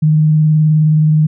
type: tone with vibrato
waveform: sine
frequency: 154.4 Hz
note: D#3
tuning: 13 cents flat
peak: -7 dBFS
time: 0.02-1.27 s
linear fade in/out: 10 ms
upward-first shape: sine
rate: 19 Hz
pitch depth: 22 cents each way
effects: none